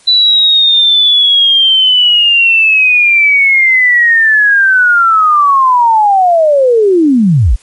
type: linear sweep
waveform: sine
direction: down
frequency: 3987 to 37 Hz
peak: -4 dBFS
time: 0.07-7.56 s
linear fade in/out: 10 ms
effects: white hiss -44 dBFS RMS until 7.62 s + MP3 48 kbps